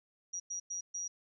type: tone bursts at uneven times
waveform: sine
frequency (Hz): 5760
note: F#8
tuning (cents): -47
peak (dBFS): -36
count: 4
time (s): 0.33-0.4 / 0.5-0.6 / 0.7-0.81 / 0.94-1.08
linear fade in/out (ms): 10
effects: none